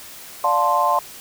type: chord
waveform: sine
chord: D minor seventh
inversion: none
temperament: equal with one note detuned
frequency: 587.3 / 703.3 / 880 / 1046.5 Hz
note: D5 / F5 / A5 / C6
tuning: 0 / +12 / 0 / 0 cents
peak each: -24 / -22 / -21 / -18 dBFS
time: 0.44-0.99 s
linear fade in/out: 2 ms
effects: white hiss -39 dBFS RMS until 1.2 s